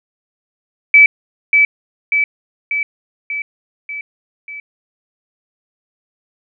sine tone with echo, 2302 Hz, D7, 35 cents flat, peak -3 dBFS, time 0.94-1.06 s, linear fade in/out 2 ms, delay 590 ms, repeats 6, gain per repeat -4 dB, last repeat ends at 4.6 s, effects none

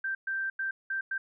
sine tone bursts at uneven times, 1568 Hz, G6, in tune, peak -29 dBFS, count 5, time 0.04-0.15 / 0.27-0.5 / 0.59-0.71 / 0.9-1.01 / 1.11-1.18 s, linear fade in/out 5 ms, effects none

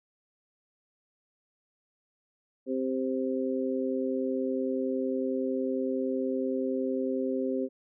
harmonic tone, 130.81 Hz, C3, in tune, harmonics 2 / 3 / 4, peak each -30 / -32 / -33 dBFS, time 2.66-7.69 s, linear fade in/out 50 ms, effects none

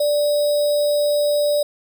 sine tone with sample-and-hold, 587.3 Hz, D5, in tune, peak -15 dBFS, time 0-1.63 s, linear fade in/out 5 ms, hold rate 4410 Hz, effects none

